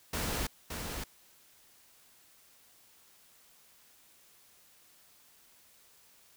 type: noise with echo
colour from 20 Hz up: pink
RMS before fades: -34 dBFS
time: 0.13-0.47 s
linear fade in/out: 5 ms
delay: 570 ms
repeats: 1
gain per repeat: -5 dB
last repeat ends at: 1.04 s
effects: white hiss -62 dBFS RMS until 6.36 s